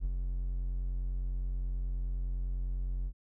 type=tone with ADSR envelope; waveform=triangle; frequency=44.85 Hz; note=F1; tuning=47 cents sharp; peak=-25 dBFS; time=0-3.13 s; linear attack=51 ms; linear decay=29 ms; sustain=-4 dB; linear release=64 ms; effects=none